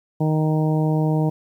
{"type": "harmonic tone", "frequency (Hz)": 155.56, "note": "D#3", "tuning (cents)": 0, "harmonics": [1, 2, 3, 4, 5, 6], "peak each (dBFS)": [-18, -24, -28, -30, -32, -34], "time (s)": [0.2, 1.3], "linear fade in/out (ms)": 10, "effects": ["9-bit"]}